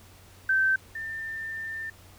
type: tone pair in turn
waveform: sine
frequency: 1550 / 1793.6 Hz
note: G6 / A6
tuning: -20 / +33 cents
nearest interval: minor third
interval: 253 cents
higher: second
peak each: -20 / -32 dBFS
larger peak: first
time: 0.49-0.76 / 0.95-1.9 s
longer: second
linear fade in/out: 5 ms
effects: added 92 Hz sine -54 dBFS peak until 2.18 s + pink hiss -54 dBFS RMS until 2.18 s